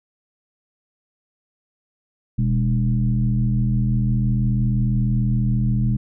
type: tone with frequency modulation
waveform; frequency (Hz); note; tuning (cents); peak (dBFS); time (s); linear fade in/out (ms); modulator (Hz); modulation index
sine; 123.47; B2; 0; -16; 2.38-5.97; 10; 80.4; 1
effects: none